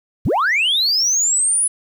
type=linear sweep; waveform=sine; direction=up; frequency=36.72 to 10110 Hz; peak=-12 dBFS; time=0.25-1.68 s; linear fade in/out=10 ms; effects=tanh soft clip ceiling -12 dBFS + 8-bit